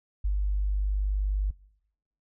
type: tone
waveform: sine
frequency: 49.77 Hz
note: G1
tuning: 27 cents sharp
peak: -23 dBFS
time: 0.24-1.51 s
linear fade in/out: 10 ms
effects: noise-tail reverb RT60 0.8 s tail -23 dB re dry